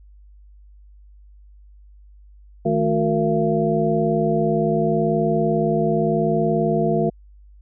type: tone cluster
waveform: sine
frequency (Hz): 157.8 / 218.6 / 362.7 / 460.7 / 677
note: D#3 / A3 / F#4 / A#4 / E5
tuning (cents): +25 / -11 / -34 / -20 / +46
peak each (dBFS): -23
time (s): 2.65-7.1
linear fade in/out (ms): 10
effects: added 50 Hz sine -44 dBFS peak until 7.61 s